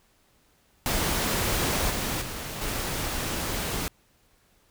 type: noise with level steps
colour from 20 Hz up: pink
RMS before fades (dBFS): -26 / -29 / -35 / -30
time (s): 0.86-3.88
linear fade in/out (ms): 0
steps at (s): 1.9 / 2.21 / 2.61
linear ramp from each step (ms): 10
effects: pink hiss -64 dBFS RMS until 4.7 s